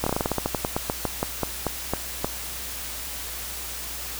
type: slowing click train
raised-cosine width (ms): 1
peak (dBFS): -9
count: 20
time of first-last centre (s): 0.04-2.245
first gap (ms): 25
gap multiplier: 1.15
effects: added 60 Hz sine -41 dBFS peak until 4.19 s + white hiss -34 dBFS RMS until 4.19 s